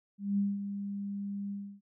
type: tone with ADSR envelope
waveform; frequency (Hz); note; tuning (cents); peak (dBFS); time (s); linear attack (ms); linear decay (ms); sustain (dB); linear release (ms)
sine; 200.5; G3; +39; -25; 0.18-1.81; 200; 200; -9; 300
effects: none